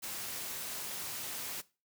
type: noise with amplitude modulation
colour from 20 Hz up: white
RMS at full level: -38 dBFS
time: 0.02-1.62 s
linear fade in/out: 20 ms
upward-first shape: sine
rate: 243 Hz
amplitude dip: 50%
effects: noise-tail reverb RT60 0.3 s tail -19 dB re dry + high-pass 80 Hz 12 dB/octave